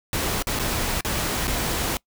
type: noise with dropouts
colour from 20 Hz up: pink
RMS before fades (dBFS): -25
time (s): 0.13-1.97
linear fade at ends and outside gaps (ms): 1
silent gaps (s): 0.424-0.47 / 0.59-0.595 / 1.008-1.048 / 1.472-1.478
effects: noise-tail reverb RT60 0.1 s tail -23 dB re dry